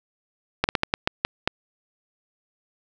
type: slowing click train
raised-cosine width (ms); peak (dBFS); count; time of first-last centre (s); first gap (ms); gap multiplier
0.3; -3; 8; 0.64-1.475; 49; 1.29
effects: none